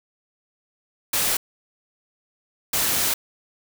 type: noise bursts at uneven times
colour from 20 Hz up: white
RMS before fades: -22 dBFS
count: 2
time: 1.13-1.37 / 2.73-3.14 s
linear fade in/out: 5 ms
effects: none